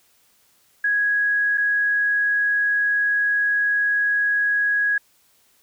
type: tone with dropouts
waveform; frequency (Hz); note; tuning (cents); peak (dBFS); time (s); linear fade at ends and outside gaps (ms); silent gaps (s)
sine; 1661.2; G#6; 0; -17; 0.84-4.98; 5; 1.575-1.579
effects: white hiss -60 dBFS RMS until 5.62 s